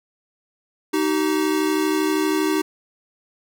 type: tone pair together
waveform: square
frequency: 310.5 / 383.1 Hz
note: D#4 / G4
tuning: -3 / -40 cents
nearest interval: major third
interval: 363 cents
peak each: -21 / -23 dBFS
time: 0.93-2.62 s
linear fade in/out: 10 ms
effects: none